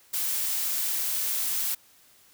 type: noise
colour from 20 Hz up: blue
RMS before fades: -28 dBFS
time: 0.13-1.75 s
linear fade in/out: 10 ms
effects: white hiss -58 dBFS RMS until 2.33 s